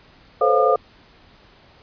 sine tone cluster, 438.2 / 511 / 542 / 702 / 1209 Hz, A4 / C5 / C#5 / F5 / D6, -7 / -41 / -39 / +9 / +50 cents, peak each -20 dBFS, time 0.41-0.76 s, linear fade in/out 5 ms, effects pink hiss -51 dBFS RMS until 1.82 s + resampled to 11025 Hz

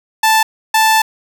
sawtooth tone bursts at uneven times, 880 Hz, A5, in tune, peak -5 dBFS, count 2, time 0.23-0.43 / 0.74-1.02 s, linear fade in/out 5 ms, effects none

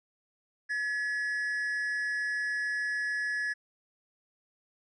triangle tone pair together, 1702.2 / 1929 Hz, G#6 / B6, +42 / -41 cents, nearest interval major second, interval 217 cents, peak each -28 / -36 dBFS, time 0.69-3.54 s, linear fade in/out 20 ms, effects resampled to 24000 Hz

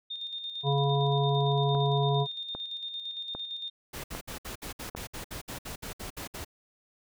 sine tone with tremolo, 3645 Hz, A#7, 40 cents flat, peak -33 dBFS, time 0.1-3.7 s, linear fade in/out 10 ms, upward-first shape square, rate 8.8 Hz, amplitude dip 45%
harmonic tone, 140.4 Hz, C#3, 22 cents sharp, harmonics 1 / 3 / 5 / 7, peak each -25 / -30 / -32 / -33 dBFS, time 0.63-2.27 s, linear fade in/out 50 ms
click train, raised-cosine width 1 ms, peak -23 dBFS, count 5, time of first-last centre 1.75-4.95 s, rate 1.25 Hz
pink noise bursts, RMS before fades -39 dBFS, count 15, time 3.93-6.448 s, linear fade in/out 10 ms, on 110 ms, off 62 ms
effects none

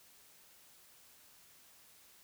silence, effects white hiss -62 dBFS RMS until 2.23 s

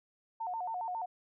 sine tone with vibrato, 809 Hz, G#5, 46 cents flat, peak -34 dBFS, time 0.4-1.06 s, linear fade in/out 10 ms, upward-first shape square, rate 7.3 Hz, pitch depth 190 cents each way, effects none

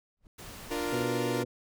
brown noise with exponential growth, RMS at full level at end -49 dBFS, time 0.17-0.27 s, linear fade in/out 1 ms, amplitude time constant 21 ms
pink noise, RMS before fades -45 dBFS, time 0.38-1.04 s, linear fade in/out 10 ms
sawtooth chord, Bb major, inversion first, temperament equal, 293.7 / 349.2 / 466.2 Hz, D4 / F4 / Bb4, 0 / 0 / 0 cents, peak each -31 dBFS, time 0.7-1.44 s, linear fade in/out 20 ms
harmonic tone, 123.2 Hz, B2, 4 cents flat, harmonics 1 / 2 / 3 / 4, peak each -36 / -36 / -36 / -36 dBFS, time 0.92-1.45 s, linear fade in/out 10 ms
effects none

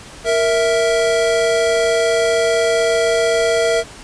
square tone pair together, 464.9 / 658 Hz, A#4 / E5, -5 / -3 cents, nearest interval tritone, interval 602 cents, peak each -17 dBFS, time 0.24-3.84 s, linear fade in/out 50 ms, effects pink hiss -37 dBFS RMS until 4.03 s + resampled to 22050 Hz

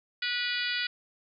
harmonic tone with a mistuned harmonic, 488.4 Hz, B4, 19 cents flat, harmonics 3 / 4 / 5 / 6 / 7 / 8 / 9 / 10, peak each -34 / -35 / -36 / -37 / -37 / -38 / -39 / -39 dBFS, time 0.22-0.87 s, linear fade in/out 5 ms, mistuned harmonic 10, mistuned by -27 cents, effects none

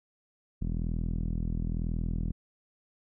sawtooth tone with low-pass filter, 41 Hz, E1, 9 cents flat, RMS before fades -31 dBFS, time 0.61-2.32 s, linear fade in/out 10 ms, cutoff 210 Hz, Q 1.9, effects none

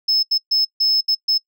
sine tone bursts at uneven times, 5210 Hz, E8, 21 cents flat, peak -12 dBFS, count 6, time 0.08-0.23 / 0.31-0.38 / 0.51-0.65 / 0.8-1.01 / 1.08-1.15 / 1.28-1.38 s, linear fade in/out 10 ms, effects noise-tail reverb RT60 0.1 s tail -22 dB re dry + tanh soft clip ceiling -12 dBFS

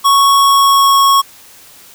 square tone with pitch glide, 1108.7 to 1101.7 Hz, C#6 to C#6, 0 to -11 cents, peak -7 dBFS, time 0.04-1.22 s, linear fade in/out 20 ms, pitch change -11 cents, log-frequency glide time 0.36-1.01 s, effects white hiss -40 dBFS RMS until 1.94 s

